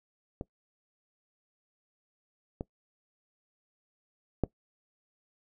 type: clicks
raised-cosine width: 2 ms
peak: -22 / -21 / -12 dBFS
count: 3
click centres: 0.411 / 2.609 / 4.437 s
effects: noise-tail reverb RT60 0.1 s tail -21 dB re dry